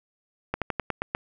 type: slowing click train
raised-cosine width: 0.5 ms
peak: -11 dBFS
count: 7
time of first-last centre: 0.54-1.149 s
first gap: 77 ms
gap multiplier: 1.11
effects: none